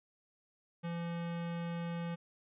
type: tone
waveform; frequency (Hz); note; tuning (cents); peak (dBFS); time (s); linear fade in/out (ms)
square; 170; F3; -46; -37; 0.83-2.16; 20
effects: resampled to 8000 Hz